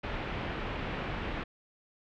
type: low-pass noise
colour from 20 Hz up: pink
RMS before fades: -36 dBFS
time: 0.03-1.44 s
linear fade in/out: 10 ms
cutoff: 3000 Hz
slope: 24 dB/octave
effects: none